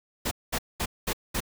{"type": "noise bursts", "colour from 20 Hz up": "pink", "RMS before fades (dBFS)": -28, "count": 5, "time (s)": [0.25, 1.405], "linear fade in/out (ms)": 10, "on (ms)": 63, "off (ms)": 210, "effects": []}